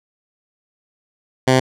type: tone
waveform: 10% pulse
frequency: 129.8 Hz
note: C3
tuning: 13 cents flat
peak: -3 dBFS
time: 1.47-1.6 s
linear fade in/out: 10 ms
effects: low-pass 8000 Hz 12 dB/octave